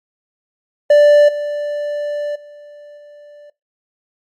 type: tone with level steps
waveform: triangle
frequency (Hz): 587.3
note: D5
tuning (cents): 0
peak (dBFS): -3 / -16 / -33 / -35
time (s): 0.9-3.5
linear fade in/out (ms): 5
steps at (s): 1.28 / 2.35 / 2.97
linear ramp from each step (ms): 10
effects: noise-tail reverb RT60 0.2 s tail -20 dB re dry + MP3 64 kbps